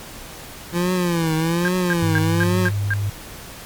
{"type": "tone with vibrato", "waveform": "25% pulse", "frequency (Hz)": 170.3, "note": "F3", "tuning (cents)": -43, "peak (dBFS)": -14, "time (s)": [0.72, 2.71], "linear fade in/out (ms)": 50, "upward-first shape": "triangle", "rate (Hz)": 1.2, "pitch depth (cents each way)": 140}
{"type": "tone bursts", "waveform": "sine", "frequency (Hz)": 1605, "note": "G6", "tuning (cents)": 40, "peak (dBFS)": -18, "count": 6, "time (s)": [1.65, 2.936], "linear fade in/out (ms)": 0, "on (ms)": 31, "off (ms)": 220}
{"type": "tone with pitch glide", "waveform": "sine", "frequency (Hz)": [102.2, 101.44], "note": ["G#2", "G#2"], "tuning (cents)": [-27, -40], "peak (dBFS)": -19, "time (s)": [2.02, 3.1], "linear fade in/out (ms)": 5, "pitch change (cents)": -13, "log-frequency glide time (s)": [2.46, 2.79]}
{"effects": ["pink hiss -37 dBFS RMS until 3.65 s", "MP3 96 kbps"]}